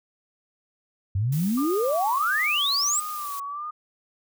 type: exponential sweep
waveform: sine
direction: up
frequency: 91.2 to 8200 Hz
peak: -21 dBFS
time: 1.15-3 s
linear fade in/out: 5 ms
type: noise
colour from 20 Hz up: blue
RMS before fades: -38 dBFS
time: 1.32-3.4 s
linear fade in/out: 5 ms
type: tone with vibrato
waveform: sine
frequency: 1174.7 Hz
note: D6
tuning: in tune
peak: -30 dBFS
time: 1.57-3.71 s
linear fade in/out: 10 ms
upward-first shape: sine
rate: 1.5 Hz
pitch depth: 81 cents each way
effects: none